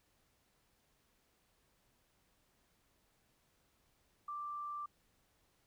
sine tone, 1177 Hz, D6, 3 cents sharp, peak -40 dBFS, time 4.28-4.86 s, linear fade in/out 5 ms, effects pink hiss -75 dBFS RMS until 5.66 s

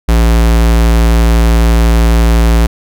square tone, 57 Hz, A#1, 38 cents flat, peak -6 dBFS, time 0.08-2.67 s, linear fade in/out 10 ms, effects none

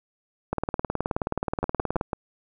two click trains, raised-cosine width 1 ms, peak -11 / -12 dBFS, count 29 / 4, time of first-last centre 0.53-2.011 / 1.63-2.132 s, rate 18.9 / 5.98 Hz, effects none

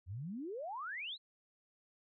sine exponential sweep, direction up, 82.41 to 4186 Hz, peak -40 dBFS, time 0.06-1.18 s, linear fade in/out 50 ms, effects none

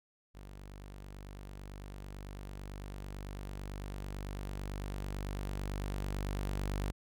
sawtooth tone with level ramp, 49 Hz, G1, in tune, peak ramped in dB -44 to -29 dBFS, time 0.34-6.92 s, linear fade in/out 20 ms, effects none

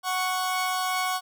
sawtooth tone pair together, 740 / 1108.7 Hz, F#5 / C#6, 0 / 0 cents, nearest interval perfect fifth, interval 700 cents, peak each -24 dBFS, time 0.03-1.21 s, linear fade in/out 50 ms, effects none

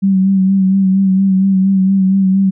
sine tone with vibrato, 191.8 Hz, G3, 37 cents flat, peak -8 dBFS, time 0.02-2.51 s, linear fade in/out 20 ms, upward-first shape sine, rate 4.3 Hz, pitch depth 35 cents each way, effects none

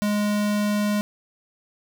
square tone, 207.7 Hz, G#3, in tune, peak -21 dBFS, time 0.02-1.01 s, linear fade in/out 0 ms, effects none

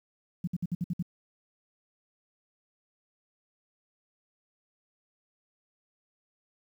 sine tone bursts, 174.8 Hz, F3, 2 cents sharp, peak -27 dBFS, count 7, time 0.44-1.026 s, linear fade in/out 5 ms, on 34 ms, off 58 ms, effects 10-bit

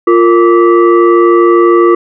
sine tone with frequency modulation, 349.2 Hz, F4, in tune, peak -3 dBFS, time 0.07-1.95 s, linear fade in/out 5 ms, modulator 811 Hz, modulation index 0.89, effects none

